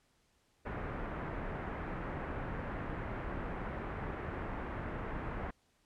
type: low-pass noise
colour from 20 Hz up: pink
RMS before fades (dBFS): -40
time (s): 0.65-5.51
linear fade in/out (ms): 10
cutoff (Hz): 1900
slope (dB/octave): 24
effects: pink hiss -73 dBFS RMS until 5.85 s + low-pass 10000 Hz 12 dB/octave